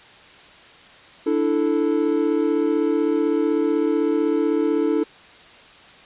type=chord; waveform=triangle; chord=D suspended second; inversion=none; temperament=equal; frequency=293.7 / 329.6 / 440 Hz; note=D4 / E4 / A4; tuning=0 / 0 / 0 cents; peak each=-20 dBFS; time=1.26-5.04 s; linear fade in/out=10 ms; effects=white hiss -46 dBFS RMS until 6.05 s + resampled to 8000 Hz